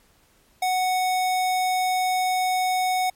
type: tone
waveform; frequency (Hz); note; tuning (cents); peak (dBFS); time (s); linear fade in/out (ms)
square; 740; F#5; 0; -21; 0.62-3.1; 5
effects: pink hiss -60 dBFS RMS until 3.15 s + MP3 64 kbps